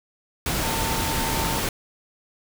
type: tone in noise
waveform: sine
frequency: 902 Hz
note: A5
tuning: 43 cents sharp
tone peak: -30 dBFS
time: 0.63-1.6 s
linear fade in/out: 2 ms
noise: pink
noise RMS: -25 dBFS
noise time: 0.46-1.69 s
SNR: -8 dB
effects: none